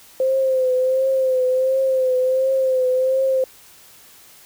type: tone with vibrato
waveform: sine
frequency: 520 Hz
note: C5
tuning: 11 cents flat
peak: -15 dBFS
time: 0.2-3.44 s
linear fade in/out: 2 ms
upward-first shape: triangle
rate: 1.4 Hz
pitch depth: 47 cents each way
effects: white hiss -47 dBFS RMS until 4.45 s